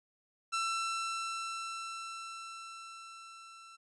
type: tone with level ramp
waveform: sawtooth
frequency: 1340 Hz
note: E6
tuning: 28 cents sharp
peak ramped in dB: -27 to -48 dBFS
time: 0.52-3.77 s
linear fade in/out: 20 ms
effects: resampled to 22050 Hz